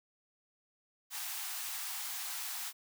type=high-pass noise; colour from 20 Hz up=white; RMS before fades=-40 dBFS; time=1.1-2.73 s; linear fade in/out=50 ms; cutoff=710 Hz; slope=96 dB/octave; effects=none